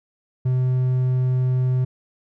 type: tone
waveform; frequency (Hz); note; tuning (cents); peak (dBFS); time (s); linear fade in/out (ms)
triangle; 127.7; C3; -42; -15; 0.45-1.85; 10
effects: none